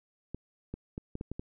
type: clicks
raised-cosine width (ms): 3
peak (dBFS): -24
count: 7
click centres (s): 0.346 / 0.74 / 0.979 / 1.154 / 1.211 / 1.316 / 1.395
effects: none